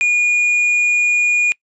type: tone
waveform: triangle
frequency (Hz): 2440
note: D#7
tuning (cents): -34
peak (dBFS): -10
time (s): 0.01-1.52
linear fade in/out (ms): 0
effects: noise-tail reverb RT60 0.1 s tail -24 dB re dry + resampled to 22050 Hz